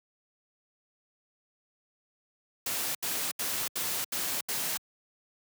white noise bursts, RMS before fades -32 dBFS, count 6, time 2.66-4.775 s, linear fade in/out 5 ms, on 290 ms, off 75 ms, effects high-pass 100 Hz 12 dB/octave

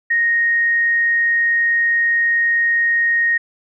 sine tone, 1864.7 Hz, A#6, in tune, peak -13 dBFS, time 0.1-3.38 s, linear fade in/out 10 ms, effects none

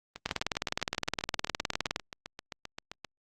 two click trains, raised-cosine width 0.2 ms, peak -11 / -22 dBFS, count 34 / 23, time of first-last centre 0.26-1.961 / 0.16-3.047 s, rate 19.4 / 7.62 Hz, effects Opus 32 kbps

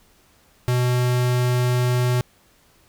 square tone, 124.1 Hz, B2, 9 cents sharp, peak -18 dBFS, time 0.68-2.21 s, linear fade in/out 0 ms, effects pink hiss -57 dBFS RMS until 2.88 s

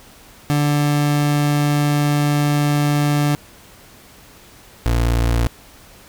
30% pulse tone pair in turn, 146.4 / 58.1 Hz, D3 / A#1, -5 / -5 cents, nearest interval octave + major third, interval 1600 cents, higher first, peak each -12 dBFS, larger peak neither, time 0.5-3.35 / 4.86-5.47 s, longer first, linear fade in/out 0 ms, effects pink hiss -45 dBFS RMS until 6.08 s

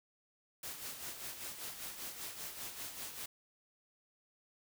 white noise with tremolo, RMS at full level -43 dBFS, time 0.63-3.26 s, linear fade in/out 5 ms, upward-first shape sine, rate 5.1 Hz, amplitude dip 55%, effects none

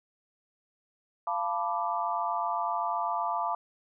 sine chord, B half-diminished seventh, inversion second, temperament equal with one note detuned, 693.2 / 880 / 987.8 / 1174.7 Hz, F5 / A5 / B5 / D6, -13 / 0 / 0 / 0 cents, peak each -33 dBFS, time 1.27-3.55 s, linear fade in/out 2 ms, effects none

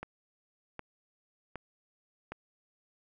click train, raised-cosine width 0.5 ms, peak -24 dBFS, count 4, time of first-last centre 0.03-2.32 s, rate 1.31 Hz, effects none

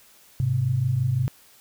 sine tone pair together, 103.83 / 129.72 Hz, G#2 / C3, 0 / -15 cents, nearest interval major third, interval 385 cents, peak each -26 / -21 dBFS, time 0.4-1.28 s, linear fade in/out 0 ms, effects white hiss -54 dBFS RMS until 1.6 s

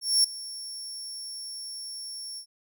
30% pulse tone with ADSR envelope, 5470 Hz, F8, 37 cents flat, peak -13 dBFS, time 0.01-2.46 s, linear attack 230 ms, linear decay 6 ms, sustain -19 dB, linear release 83 ms, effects none

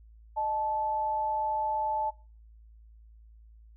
sine tone pair together, 616 / 871.2 Hz, D#5 / A5, -17 / -17 cents, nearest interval tritone, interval 600 cents, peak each -36 / -27 dBFS, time 0.36-2.11 s, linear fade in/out 20 ms, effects noise-tail reverb RT60 0.4 s tail -23 dB re dry + added 55 Hz sine -51 dBFS peak until 3.76 s

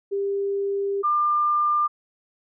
sine tone pair in turn, 397.8 / 1197.2 Hz, G4 / D6, +25 / +33 cents, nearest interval octave + perfect fifth, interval 1908 cents, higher second, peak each -22 / -18 dBFS, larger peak second, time 0.11-1.03 / 1.03-1.88 s, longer first, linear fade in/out 20 ms, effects none

